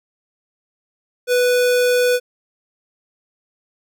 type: tone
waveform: square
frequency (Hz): 493.9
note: B4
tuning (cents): 0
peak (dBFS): -14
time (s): 1.27-2.2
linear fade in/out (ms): 50
effects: none